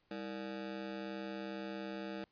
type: ring-modulated tone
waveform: 25% pulse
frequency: 261.6 Hz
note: C4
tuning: in tune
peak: -34 dBFS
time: 0.11-2.24 s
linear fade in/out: 0 ms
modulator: 61.1 Hz
effects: pink hiss -75 dBFS RMS until 2.31 s + resampled to 11025 Hz